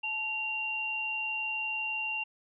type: tone pair together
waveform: sine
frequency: 870.2 / 2766 Hz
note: A5 / F7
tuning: -19 / -17 cents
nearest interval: octave + minor sixth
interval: 2002 cents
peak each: -40 / -31 dBFS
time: 0.03-2.24 s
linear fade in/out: 10 ms
effects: none